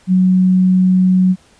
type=tone; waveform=sine; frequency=185 Hz; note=F#3; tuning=in tune; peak=-8 dBFS; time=0.07-1.36 s; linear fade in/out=50 ms; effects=pink hiss -50 dBFS RMS until 1.59 s + resampled to 22050 Hz